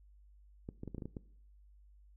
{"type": "clicks", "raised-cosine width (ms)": 3, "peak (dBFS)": -29, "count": 8, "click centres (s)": [0.689, 0.834, 0.877, 0.947, 0.982, 1.022, 1.056, 1.168], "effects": ["noise-tail reverb RT60 0.6 s tail -19 dB re dry", "added 50 Hz sine -58 dBFS peak until 2.16 s"]}